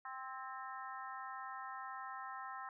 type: harmonic tone with a mistuned harmonic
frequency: 261.6 Hz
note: C4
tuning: in tune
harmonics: 3 / 4 / 5 / 6 / 7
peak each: -50 / -48 / -49 / -57 / -53 dBFS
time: 0.05-2.69 s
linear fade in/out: 2 ms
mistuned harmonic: 6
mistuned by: +45 cents
effects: none